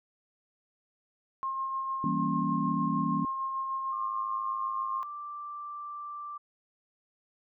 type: tone with tremolo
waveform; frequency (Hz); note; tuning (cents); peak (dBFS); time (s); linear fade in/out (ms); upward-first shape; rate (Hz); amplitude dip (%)
sine; 1068; C6; +35; -29; 1.43-5.03; 0; sine; 6.6; 30
type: chord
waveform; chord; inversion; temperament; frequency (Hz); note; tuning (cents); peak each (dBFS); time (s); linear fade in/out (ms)
sine; E diminished seventh; none; equal; 164.81 / 196 / 233.1 / 277.2; E3 / G3 / Bb3 / Db4; 0 / 0 / 0 / 0; -33; 2.04-3.25; 2
type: tone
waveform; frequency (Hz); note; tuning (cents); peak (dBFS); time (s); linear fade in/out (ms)
sine; 1175; D6; +1; -37; 3.92-6.38; 10
effects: none